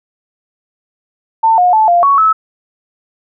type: tone with pitch steps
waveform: sine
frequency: 896 / 719 / 872 / 696 / 1116 / 1300 Hz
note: A5 / F#5 / A5 / F5 / C#6 / E6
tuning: +31 / -50 / -16 / -6 / +11 / -24 cents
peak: -6 dBFS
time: 1.43-2.33 s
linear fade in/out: 10 ms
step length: 150 ms
effects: none